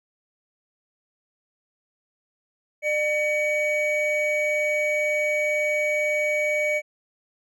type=tone pair together; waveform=triangle; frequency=600 / 2261 Hz; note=D5 / C#7; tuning=+37 / +34 cents; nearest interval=octave + major seventh; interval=2297 cents; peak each=-22 dBFS; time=2.82-6.82 s; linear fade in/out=50 ms; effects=none